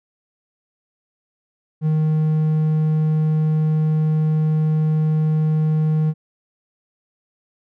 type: tone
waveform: triangle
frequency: 155.56 Hz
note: D#3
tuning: in tune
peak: -13 dBFS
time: 1.81-6.14 s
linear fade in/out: 50 ms
effects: none